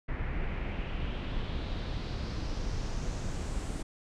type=noise with low-pass filter sweep; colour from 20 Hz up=brown; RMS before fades=-34 dBFS; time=0.08-3.83 s; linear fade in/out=10 ms; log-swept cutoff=2000 to 8700 Hz; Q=2.8; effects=none